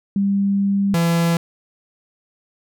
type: tone pair in turn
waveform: sine / 45% pulse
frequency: 198.5 / 168.39 Hz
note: G3 / E3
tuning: +22 / +37 cents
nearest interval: minor third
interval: 285 cents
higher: first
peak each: -15 dBFS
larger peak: neither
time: 0.16-0.94 / 0.94-1.37 s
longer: first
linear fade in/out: 2 ms
effects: none